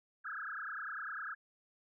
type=tone with frequency modulation; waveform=sine; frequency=1480 Hz; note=F#6; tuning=in tune; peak=-39 dBFS; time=0.24-1.35 s; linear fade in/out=20 ms; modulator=29.9 Hz; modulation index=7.1; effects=none